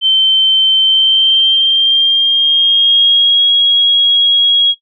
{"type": "tone with pitch glide", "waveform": "sine", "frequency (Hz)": [3100, 3303], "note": ["G7", "G#7"], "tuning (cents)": [-20, -10], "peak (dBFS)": -6, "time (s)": [0.01, 4.75], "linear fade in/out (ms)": 50, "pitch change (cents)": 110, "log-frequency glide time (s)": [0.82, 3.47], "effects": ["noise-tail reverb RT60 0.1 s tail -18 dB re dry"]}